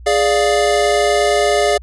square chord, D diminished, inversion second, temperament equal, 415.3 / 587.3 / 698.5 Hz, Ab4 / D5 / F5, 0 / 0 / 0 cents, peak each -17 / -17 / -18 dBFS, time 0.06-1.78 s, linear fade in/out 10 ms, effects added 60 Hz sine -33 dBFS peak until 1.82 s + resampled to 24000 Hz

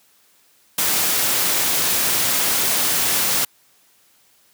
white noise, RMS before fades -19 dBFS, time 0.78-3.45 s, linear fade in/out 5 ms, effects white hiss -57 dBFS RMS until 4.53 s + high-pass 100 Hz 12 dB/octave

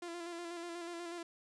sawtooth tone with vibrato, 342.8 Hz, F4, 32 cents flat, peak -38 dBFS, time 0.02-1.23 s, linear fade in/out 5 ms, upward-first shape square, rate 8.2 Hz, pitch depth 30 cents each way, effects resampled to 22050 Hz + 11-bit

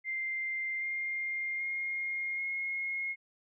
sine tone with pitch steps, 2093 / 2114 / 2135 / 2156 Hz, C7 / C7 / C7 / C#7, 0 / +17 / +34 / -49 cents, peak -32 dBFS, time 0.04-3.16 s, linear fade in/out 50 ms, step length 780 ms, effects none

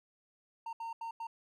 triangle tone bursts at uneven times, 915 Hz, A#5, 32 cents flat, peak -36 dBFS, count 4, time 0.66-0.73 / 0.8-0.93 / 1.01-1.11 / 1.2-1.27 s, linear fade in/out 5 ms, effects none

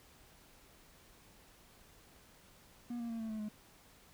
triangle tone with pitch steps, 240 / 234.1 / 228.4 / 222.8 / 217.3 / 212 Hz, B3 / A#3 / A#3 / A3 / A3 / G#3, -49 / +8 / -35 / +22 / -21 / +36 cents, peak -36 dBFS, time 2.9-3.488 s, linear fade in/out 5 ms, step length 98 ms, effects pink hiss -62 dBFS RMS until 4.13 s

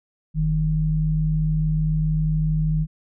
sine tone pair together, 43.61 / 155.56 Hz, F1 / D#3, -2 / 0 cents, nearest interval octave + minor seventh, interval 2202 cents, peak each -24 / -19 dBFS, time 0.34-2.87 s, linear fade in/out 50 ms, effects none

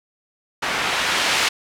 blue noise with low-pass filter sweep, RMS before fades -21 dBFS, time 0.62-1.49 s, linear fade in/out 10 ms, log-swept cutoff 1600 to 3000 Hz, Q 0.72, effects none

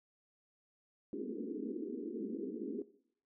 pink band-pass noise, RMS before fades -41 dBFS, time 1.13-2.82 s, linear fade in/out 2 ms, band 210 to 450 Hz, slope 96 dB/octave, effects noise-tail reverb RT60 0.6 s tail -17 dB re dry

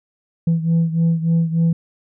sine beating tone pair, 164.81 / 168.21 Hz, E3 / E3, 0 / +35 cents, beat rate 3.4 Hz, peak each -14 / -18 dBFS, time 0.47-1.73 s, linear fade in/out 5 ms, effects tanh soft clip ceiling -11 dBFS

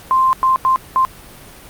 sine tone bursts at uneven times, 1046.5 Hz, C6, in tune, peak -10 dBFS, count 4, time 0.11-0.33 / 0.43-0.56 / 0.65-0.76 / 0.96-1.05 s, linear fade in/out 0 ms, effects pink hiss -39 dBFS RMS until 1.69 s + Opus 48 kbps

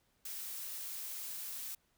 blue noise, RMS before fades -43 dBFS, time 0.25-1.75 s, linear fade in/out 5 ms, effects pink hiss -75 dBFS RMS until 1.97 s

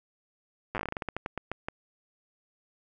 slowing click train, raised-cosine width 0.5 ms, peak -17 dBFS, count 18, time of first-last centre 0.75-1.685 s, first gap 8 ms, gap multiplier 1.21, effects none

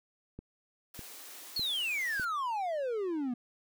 click train, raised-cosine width 3 ms, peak -30 dBFS, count 4, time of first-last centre 0.39-2.197 s, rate 1.66 Hz
white high-pass noise, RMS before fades -48 dBFS, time 0.94-2.25 s, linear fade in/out 5 ms, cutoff 240 Hz, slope 96 dB/octave
triangle exponential sweep, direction down, 4437 to 234.8 Hz, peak -29 dBFS, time 1.56-3.34 s, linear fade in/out 5 ms
effects none

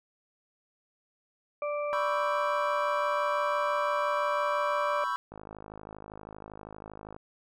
harmonic tone, 587.3 Hz, D5, in tune, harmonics 1 / 2 / 4, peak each -30 / -36 / -42 dBFS, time 1.62-5.04 s, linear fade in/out 2 ms
triangle chord, C# half-diminished seventh, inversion third, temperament equal, 987.8 / 1108.7 / 1318.5 / 1568 Hz, B5 / C#6 / E6 / G6, 0 / 0 / 0 / 0 cents, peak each -31 / -31 / -33 / -36 dBFS, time 1.93-5.16 s, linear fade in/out 0 ms
click train, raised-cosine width 1 ms, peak -29 dBFS, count 98, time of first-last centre 5.32-7.164 s, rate 52.6 Hz
effects none

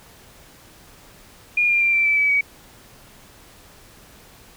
sine tone with pitch steps, 2427 / 2399 / 2372 / 2344 / 2317 / 2291 / 2264 Hz, D#7 / D7 / D7 / D7 / D7 / D7 / C#7, -44 / +36 / +17 / -4 / -24 / -44 / +36 cents, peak -15 dBFS, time 1.57-2.41 s, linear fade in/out 5 ms, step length 120 ms, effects pink hiss -48 dBFS RMS until 4.56 s

